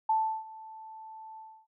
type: tone with ADSR envelope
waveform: sine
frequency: 880 Hz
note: A5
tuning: in tune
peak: -22 dBFS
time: 0.09-1.67 s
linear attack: 6 ms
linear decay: 340 ms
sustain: -21 dB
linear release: 290 ms
effects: none